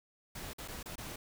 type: noise with dropouts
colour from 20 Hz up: pink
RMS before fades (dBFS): -44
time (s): 0.35-1.16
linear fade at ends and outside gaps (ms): 5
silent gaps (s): 0.534-0.583 / 0.678-0.682 / 0.829-0.857 / 0.957-0.98
effects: none